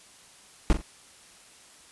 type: noise with echo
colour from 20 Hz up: brown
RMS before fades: -18 dBFS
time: 0.7-0.73 s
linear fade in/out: 0 ms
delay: 43 ms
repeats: 2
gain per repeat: -10 dB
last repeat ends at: 0.816 s
effects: white hiss -53 dBFS RMS until 1.91 s + resampled to 24000 Hz